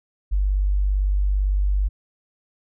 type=tone; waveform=sine; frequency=48.9 Hz; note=G1; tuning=4 cents flat; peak=-17 dBFS; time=0.31-1.89 s; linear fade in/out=20 ms; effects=none